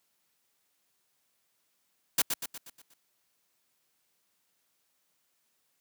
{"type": "noise with echo", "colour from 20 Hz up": "white", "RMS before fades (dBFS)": -24, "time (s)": [2.18, 2.22], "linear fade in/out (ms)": 5, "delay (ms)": 120, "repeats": 6, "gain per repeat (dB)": -6, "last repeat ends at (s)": 2.94, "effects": ["white hiss -75 dBFS RMS until 5.8 s", "high-pass 100 Hz 12 dB/octave"]}